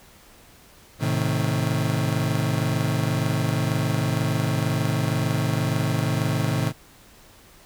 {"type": "chord", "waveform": "35% pulse", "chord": "A diminished", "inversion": "none", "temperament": "just", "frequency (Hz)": [110, 132, 158.4], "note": ["A2", "C3", "Eb3"], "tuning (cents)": [0, 16, 31], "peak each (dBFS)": -24, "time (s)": [0.99, 6.73], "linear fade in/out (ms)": 50, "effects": ["pink hiss -51 dBFS RMS until 7.65 s"]}